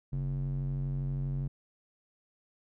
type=tone with band-pass filter; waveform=square; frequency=46.25 Hz; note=F#1; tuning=in tune; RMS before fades=-33 dBFS; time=0.12-1.48 s; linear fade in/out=10 ms; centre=130 Hz; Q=2.7; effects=none